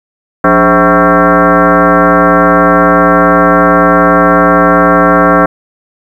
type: tone with frequency modulation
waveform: sine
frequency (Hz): 412.7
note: G#4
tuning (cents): -11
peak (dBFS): -3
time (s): 0.44-5.46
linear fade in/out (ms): 5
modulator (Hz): 234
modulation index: 4.9
effects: 7-bit